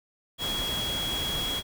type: tone in noise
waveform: sine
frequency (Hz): 3322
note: G#7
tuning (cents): 0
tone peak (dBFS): -29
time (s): 0.38-1.63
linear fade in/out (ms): 50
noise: pink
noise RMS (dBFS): -34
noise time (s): 0.38-1.63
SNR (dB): +2
effects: none